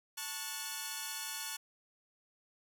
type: chord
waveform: 5% pulse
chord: F# minor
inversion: first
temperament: equal with one note detuned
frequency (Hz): 880 / 1108.7 / 1461.3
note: A5 / C#6 / F#6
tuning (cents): 0 / 0 / -22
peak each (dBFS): -31 / -33 / -31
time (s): 0.17-1.57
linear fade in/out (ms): 10
effects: none